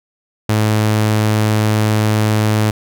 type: tone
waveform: sawtooth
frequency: 107.5 Hz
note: A2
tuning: 40 cents flat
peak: -8 dBFS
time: 0.49-2.71 s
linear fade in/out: 5 ms
effects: none